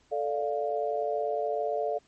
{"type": "chord", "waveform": "sine", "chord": "D minor", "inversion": "second", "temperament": "equal", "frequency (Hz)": [440, 587.3, 698.5], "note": ["A4", "D5", "F5"], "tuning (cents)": [0, 0, 0], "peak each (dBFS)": -31, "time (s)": [0.11, 1.99], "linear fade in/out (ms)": 20, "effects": ["pink hiss -65 dBFS RMS until 2.07 s", "MP3 32 kbps"]}